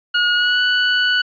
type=tone with pitch glide; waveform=25% pulse; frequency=1442 to 1481.7 Hz; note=F#6 to F#6; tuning=-45 to +2 cents; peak=-10 dBFS; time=0.14-1.22 s; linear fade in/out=10 ms; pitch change=+47 cents; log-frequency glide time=0.34-0.61 s; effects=resampled to 11025 Hz